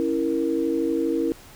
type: chord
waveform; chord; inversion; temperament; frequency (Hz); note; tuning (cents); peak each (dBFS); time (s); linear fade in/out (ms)
sine; A# diminished; first; equal; 277.2 / 329.6 / 466.2; C#4 / E4 / A#4; 0 / 0 / 0; -27 / -23 / -26; 0-1.32; 0
effects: pink hiss -47 dBFS RMS until 1.55 s